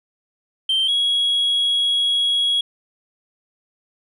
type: tone pair in turn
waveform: sine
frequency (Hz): 3136 / 3322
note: G7 / G#7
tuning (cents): 0 / 0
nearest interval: minor second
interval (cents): 100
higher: second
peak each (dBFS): -14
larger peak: neither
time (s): 0.69-0.88 / 0.88-2.61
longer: second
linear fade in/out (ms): 5
effects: tanh soft clip ceiling -14 dBFS

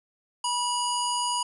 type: harmonic tone with a mistuned harmonic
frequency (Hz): 971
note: B5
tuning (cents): -30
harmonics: 1 / 3 / 5 / 7 / 9 / 10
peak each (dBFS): -27 / -32 / -34 / -35 / -37 / -37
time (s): 0.44-1.43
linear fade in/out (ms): 5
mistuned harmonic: 10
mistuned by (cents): +30
effects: none

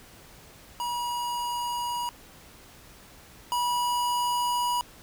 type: tone pair in turn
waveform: square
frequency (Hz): 963 / 971.4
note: B5 / B5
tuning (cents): -44 / -29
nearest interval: unison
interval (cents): 15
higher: second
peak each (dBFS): -29 / -25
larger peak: second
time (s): 0.8-2.09 / 3.52-4.81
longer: neither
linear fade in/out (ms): 0
effects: pink hiss -51 dBFS RMS until 5.02 s

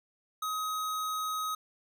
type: tone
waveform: square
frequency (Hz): 1264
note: D#6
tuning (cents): +27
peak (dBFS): -32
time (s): 0.42-1.55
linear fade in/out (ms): 5
effects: none

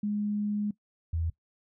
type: tone pair in turn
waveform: sine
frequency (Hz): 207.7 / 82.43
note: G#3 / E2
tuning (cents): 0 / 0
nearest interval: octave + major third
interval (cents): 1600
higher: first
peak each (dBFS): -27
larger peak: neither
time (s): 0.03-0.71 / 1.13-1.3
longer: first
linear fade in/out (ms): 5
effects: noise-tail reverb RT60 0.1 s tail -19 dB re dry

